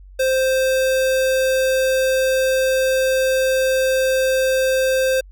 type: tone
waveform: square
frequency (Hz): 523.3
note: C5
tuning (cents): 0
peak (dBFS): -16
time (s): 0.19-5.21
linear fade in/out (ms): 10
effects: added 47 Hz sine -39 dBFS peak until 5.31 s